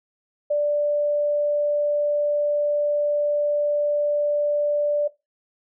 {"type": "tone", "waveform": "sine", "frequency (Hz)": 587.3, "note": "D5", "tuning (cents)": 0, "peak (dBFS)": -18, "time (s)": [0.5, 5.08], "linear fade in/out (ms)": 10, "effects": ["noise-tail reverb RT60 0.2 s tail -17 dB re dry"]}